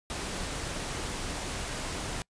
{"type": "noise", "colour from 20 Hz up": "pink", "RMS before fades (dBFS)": -35, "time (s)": [0.1, 2.22], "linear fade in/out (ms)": 0, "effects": ["noise-tail reverb RT60 0.1 s tail -26 dB re dry", "resampled to 22050 Hz"]}